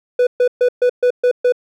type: tone bursts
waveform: triangle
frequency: 494.2 Hz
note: B4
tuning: 1 cent sharp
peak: -8 dBFS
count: 7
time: 0.19-1.523 s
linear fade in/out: 5 ms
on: 79 ms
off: 130 ms
effects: none